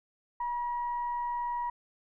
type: tone with frequency modulation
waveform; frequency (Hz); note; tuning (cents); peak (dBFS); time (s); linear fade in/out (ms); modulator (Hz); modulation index
sine; 963; B5; -44; -30; 0.4-1.7; 5; 944; 0.23
effects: none